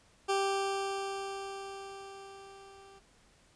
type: tone with level ramp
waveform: 20% pulse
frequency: 392 Hz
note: G4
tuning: in tune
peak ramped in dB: -22 to -49 dBFS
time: 0.28-3 s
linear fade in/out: 20 ms
effects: pink hiss -64 dBFS RMS until 3.55 s + resampled to 22050 Hz